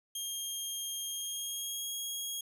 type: tone with pitch glide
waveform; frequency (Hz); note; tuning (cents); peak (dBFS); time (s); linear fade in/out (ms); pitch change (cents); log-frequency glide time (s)
15% pulse; 3221 to 3287; G7 to G#7; +46 to -19; -29; 0.15-2.41; 5; +35; 1.04-1.91
effects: none